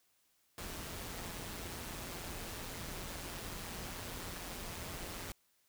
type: noise with amplitude modulation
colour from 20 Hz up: pink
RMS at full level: -42 dBFS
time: 0.58-5.32 s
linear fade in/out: 2 ms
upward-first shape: sine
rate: 174 Hz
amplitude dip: 50%
effects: white hiss -74 dBFS RMS until 5.68 s